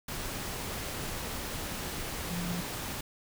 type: tone in noise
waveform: sine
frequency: 174.61 Hz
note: F3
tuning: in tune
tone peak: -33 dBFS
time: 2.3-2.61 s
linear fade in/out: 5 ms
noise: pink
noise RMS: -37 dBFS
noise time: 0.08-3.01 s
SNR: +1 dB
effects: none